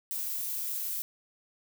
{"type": "noise", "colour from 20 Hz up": "violet", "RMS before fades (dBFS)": -34, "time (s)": [0.11, 1.02], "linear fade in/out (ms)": 0, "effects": []}